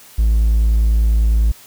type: tone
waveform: triangle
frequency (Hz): 55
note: A1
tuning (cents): 0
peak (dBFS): -8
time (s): 0.18-1.52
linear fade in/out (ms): 10
effects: tanh soft clip ceiling -4 dBFS + white hiss -43 dBFS RMS until 1.66 s